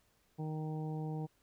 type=harmonic tone; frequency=155.56 Hz; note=D#3; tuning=in tune; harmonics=1 / 2 / 3 / 4 / 5 / 6; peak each=-37 / -45 / -47 / -58 / -49 / -57 dBFS; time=0.38-1.27 s; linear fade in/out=20 ms; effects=pink hiss -73 dBFS RMS until 1.42 s

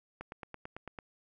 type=click train; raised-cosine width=0.5 ms; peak=-27 dBFS; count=8; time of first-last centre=0.21-0.988 s; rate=9 Hz; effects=none

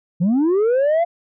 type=linear sweep; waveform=sine; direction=up; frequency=160.1 to 698.5 Hz; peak=-11 dBFS; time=0.2-1.05 s; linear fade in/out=20 ms; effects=tanh soft clip ceiling -13 dBFS

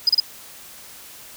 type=tone bursts; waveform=triangle; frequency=4978 Hz; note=D#8; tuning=in tune; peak=-9 dBFS; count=3; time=0.07-0.201 s; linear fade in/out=5 ms; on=23 ms; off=31 ms; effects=tanh soft clip ceiling -9 dBFS + white hiss -42 dBFS RMS until 1.36 s

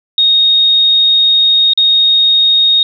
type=tone with dropouts; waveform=sine; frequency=3726 Hz; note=A#7; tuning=2 cents flat; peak=-6 dBFS; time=0.18-2.83 s; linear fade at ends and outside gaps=2 ms; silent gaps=1.735-1.775 s; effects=none

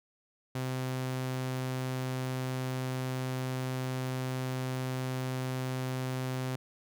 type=tone; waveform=sawtooth; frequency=129.2 Hz; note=C3; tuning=21 cents flat; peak=-28 dBFS; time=0.55-6.56 s; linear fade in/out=5 ms; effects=none

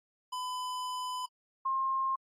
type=tone pair in turn; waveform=square / sine; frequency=1005 / 1064.8 Hz; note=B5 / C6; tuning=+30 / +30 cents; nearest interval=minor second; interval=100 cents; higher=second; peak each=-35 / -28 dBFS; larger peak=second; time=0.32-1.26 / 1.65-2.16 s; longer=first; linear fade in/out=10 ms; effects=low-pass 11000 Hz 12 dB/octave + AAC 48 kbps

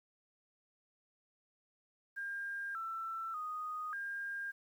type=tone with pitch steps; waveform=sine; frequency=1605 / 1335 / 1242 / 1607 Hz; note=G6 / E6 / D#6 / G6; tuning=+40 / +22 / -3 / +43 cents; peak=-38 dBFS; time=2.16-4.52 s; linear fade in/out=20 ms; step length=590 ms; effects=11-bit

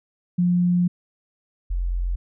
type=tone pair in turn; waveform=sine; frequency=177 / 44.02 Hz; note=F3 / F1; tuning=+23 / +14 cents; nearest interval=2 octaves; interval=2409 cents; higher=first; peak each=-16 / -21 dBFS; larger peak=first; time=0.38-0.88 / 1.7-2.16 s; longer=first; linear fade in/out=10 ms; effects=none

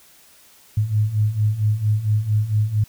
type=beating tone pair; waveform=sine; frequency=103.83 / 108.23 Hz; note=G#2 / A2; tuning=0 / -28 cents; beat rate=4.4 Hz; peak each=-22 / -18 dBFS; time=0.77-2.84 s; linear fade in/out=5 ms; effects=white hiss -51 dBFS RMS until 2.88 s

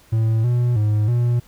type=tone with pitch steps; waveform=triangle; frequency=111.7 / 121.6 / 105.9 / 120.4 Hz; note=A2 / B2 / G#2 / B2; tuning=+27 / -26 / +34 / -44 cents; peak=-13 dBFS; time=0.12-1.4 s; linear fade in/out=10 ms; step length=320 ms; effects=pink hiss -52 dBFS RMS until 1.47 s

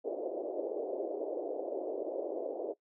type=band-pass noise; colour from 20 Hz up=white; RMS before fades=-37 dBFS; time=0.04-2.74 s; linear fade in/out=20 ms; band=330 to 630 Hz; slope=48 dB/octave; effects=noise-tail reverb RT60 0.1 s tail -19 dB re dry

